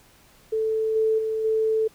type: tone with level steps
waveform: sine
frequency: 440 Hz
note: A4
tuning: in tune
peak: -21 / -18 / -23 / -19 dBFS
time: 0.52-1.88 s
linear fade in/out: 10 ms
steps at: 0.95 / 1.18 / 1.44 s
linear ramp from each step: 10 ms
effects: pink hiss -55 dBFS RMS until 1.94 s